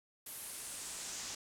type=noise with band-pass filter sweep; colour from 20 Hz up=brown; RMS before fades=-45 dBFS; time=0.26-1.35 s; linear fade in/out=5 ms; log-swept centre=12000 to 6300 Hz; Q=2.1; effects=none